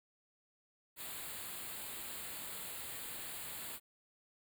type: band-stop noise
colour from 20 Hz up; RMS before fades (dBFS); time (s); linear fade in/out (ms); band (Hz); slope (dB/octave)
white; -45; 0.96-3.8; 50; 4600 to 7100; 96
effects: none